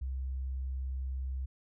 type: tone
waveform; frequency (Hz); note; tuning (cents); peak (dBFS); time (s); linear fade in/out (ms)
sine; 65.5; C2; +2; -33; 0.01-1.46; 10
effects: none

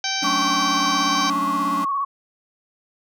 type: harmonic tone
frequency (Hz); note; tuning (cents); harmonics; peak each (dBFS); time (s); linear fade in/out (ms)
776; G5; -18; 1 / 2 / 3 / 4 / 5 / 6 / 7 / 8; -30 / -30 / -30 / -30 / -30 / -30 / -30 / -30; 0.04-1.3; 2
type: chord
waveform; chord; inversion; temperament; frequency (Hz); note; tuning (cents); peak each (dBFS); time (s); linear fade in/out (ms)
square; D major seventh; first; equal; 185 / 220 / 277.2 / 293.7; F#3 / A3 / C#4 / D4; 0 / 0 / 0 / 0; -33 / -34 / -30 / -30; 0.22-1.85; 10
type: tone with vibrato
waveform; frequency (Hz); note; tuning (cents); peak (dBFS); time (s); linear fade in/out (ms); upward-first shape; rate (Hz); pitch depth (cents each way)
sine; 1108.7; C#6; 0; -20; 0.24-2.05; 10; square; 17; 35
effects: none

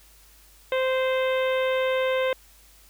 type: harmonic tone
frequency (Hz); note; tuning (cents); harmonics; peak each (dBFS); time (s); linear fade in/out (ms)
520; C5; -11; 1 / 2 / 3 / 4 / 5 / 6 / 7; -22 / -32 / -34 / -33 / -37 / -39 / -40; 0.72-2.33; 2
effects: added 50 Hz sine -55 dBFS peak until 2.89 s + white hiss -55 dBFS RMS until 2.89 s

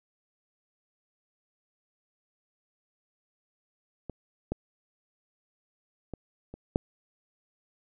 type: clicks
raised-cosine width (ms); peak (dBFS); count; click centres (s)
2; -23 / -16 / -23 / -28 / -10; 5; 4.097 / 4.52 / 6.137 / 6.54 / 6.759
effects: none

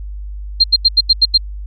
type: tone bursts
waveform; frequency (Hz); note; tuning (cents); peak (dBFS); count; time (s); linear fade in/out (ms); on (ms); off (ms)
sine; 4186; C8; 0; -5; 7; 0.6-1.378; 10; 40; 83
effects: added 50 Hz sine -24 dBFS peak until 1.66 s

